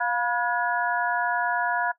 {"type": "tone cluster", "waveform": "sine", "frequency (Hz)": [705, 976, 1445, 1684], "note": ["F5", "B5", "F#6", "G#6"], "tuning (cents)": [16, -21, -41, 24], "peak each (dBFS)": -28, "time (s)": [0, 1.92], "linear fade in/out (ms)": 10, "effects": ["noise-tail reverb RT60 0.1 s tail -19 dB re dry"]}